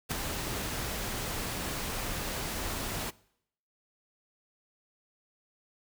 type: noise with ADSR envelope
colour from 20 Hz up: pink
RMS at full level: -29 dBFS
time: 0.09-3.11 s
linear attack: 27 ms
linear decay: 4 ms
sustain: -6 dB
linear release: 17 ms
effects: noise-tail reverb RT60 0.7 s tail -22 dB re dry